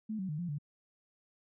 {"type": "tone with pitch steps", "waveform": "sine", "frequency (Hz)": [217.1, 189, 151, 174.7, 146], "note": ["A3", "F#3", "D3", "F3", "D3"], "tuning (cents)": [-23, 37, 48, 1, -10], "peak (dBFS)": -34, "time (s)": [0.09, 0.585], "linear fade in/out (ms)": 10, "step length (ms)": 99, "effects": []}